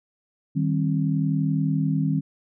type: chord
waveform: sine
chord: C minor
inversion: first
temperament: equal with one note detuned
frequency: 155.56 / 196 / 267.3 Hz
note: Eb3 / G3 / C4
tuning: 0 / 0 / +37 cents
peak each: -22 / -27 / -26 dBFS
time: 0.55-2.21 s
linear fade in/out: 20 ms
effects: none